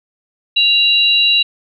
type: tone pair together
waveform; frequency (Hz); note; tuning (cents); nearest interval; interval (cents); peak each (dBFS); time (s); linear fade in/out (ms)
sine; 2790 / 3921; F7 / B7; -2 / -13; tritone; 589; -12; 0.56-1.43; 10
effects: none